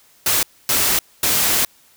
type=noise bursts at uneven times; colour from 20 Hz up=white; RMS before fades=-17 dBFS; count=3; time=0.26-0.43 / 0.69-0.99 / 1.23-1.65 s; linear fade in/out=2 ms; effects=white hiss -53 dBFS RMS until 1.96 s